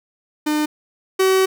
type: tone pair in turn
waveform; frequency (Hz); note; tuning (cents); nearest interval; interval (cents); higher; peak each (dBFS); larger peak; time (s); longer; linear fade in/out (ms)
45% pulse; 302.3 / 379.4; D#4 / F#4; -50 / +43; major third; 393; second; -17 / -13; second; 0.46-0.66 / 1.19-1.46; second; 10
effects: none